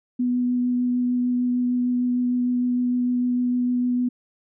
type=tone with vibrato; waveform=sine; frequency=246.9 Hz; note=B3; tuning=in tune; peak=-19 dBFS; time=0.19-4.09 s; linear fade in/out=10 ms; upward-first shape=triangle; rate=6.6 Hz; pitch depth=11 cents each way; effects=none